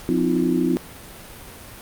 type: tone cluster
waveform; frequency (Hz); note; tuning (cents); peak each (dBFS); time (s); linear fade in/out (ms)
sine; 177.9 / 258.4 / 315.7 / 348; F3 / C4 / D#4 / F4; +32 / -21 / +25 / -6; -25 / -21 / -23 / -23; 0.09-0.77; 0
effects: pink hiss -40 dBFS RMS until 1.81 s + Opus 48 kbps